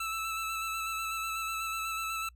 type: tone with vibrato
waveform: 25% pulse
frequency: 1318.5 Hz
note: E6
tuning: in tune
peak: -29 dBFS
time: 0-2.29 s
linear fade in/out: 5 ms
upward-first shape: square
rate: 8.1 Hz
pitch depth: 14 cents each way
effects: noise-tail reverb RT60 0.1 s tail -26 dB re dry + added 60 Hz sine -54 dBFS peak until 2.35 s